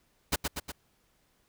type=noise with echo; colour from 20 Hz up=pink; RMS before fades=-26 dBFS; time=0.32-0.36 s; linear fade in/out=10 ms; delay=120 ms; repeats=3; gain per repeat=-4 dB; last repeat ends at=0.72 s; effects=pink hiss -70 dBFS RMS until 1.48 s